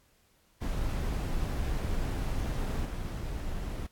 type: noise with level steps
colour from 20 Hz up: brown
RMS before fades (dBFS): -31 / -35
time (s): 0.61-3.87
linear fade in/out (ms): 10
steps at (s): 2.84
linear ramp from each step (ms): 20
effects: pink hiss -67 dBFS RMS until 3.91 s + AAC 64 kbps